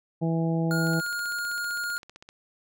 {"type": "harmonic tone", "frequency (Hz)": 164.4, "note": "E3", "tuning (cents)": -4, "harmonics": [1, 2, 3, 4, 5], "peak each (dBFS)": [-24, -30, -34, -36, -38], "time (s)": [0.21, 1.01], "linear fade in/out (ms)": 20}
{"type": "tone", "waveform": "square", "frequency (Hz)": 1422, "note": "F6", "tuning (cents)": 31, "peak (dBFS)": -29, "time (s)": [0.71, 1.98], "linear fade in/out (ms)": 0}
{"type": "click train", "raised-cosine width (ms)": 0.2, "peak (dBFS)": -29, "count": 23, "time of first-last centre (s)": [0.87, 2.289], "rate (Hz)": 15.5}
{"effects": []}